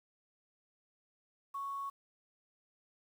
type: tone with quantisation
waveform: sine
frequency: 1108.7 Hz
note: C#6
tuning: in tune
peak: -37 dBFS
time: 1.54-1.9 s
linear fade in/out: 10 ms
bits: 10
effects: none